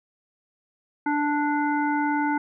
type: harmonic tone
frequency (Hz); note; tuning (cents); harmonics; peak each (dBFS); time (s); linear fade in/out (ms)
293.7; D4; 0; 1 / 3 / 5 / 7; -24 / -25 / -30 / -36; 1.06-2.38; 5
effects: none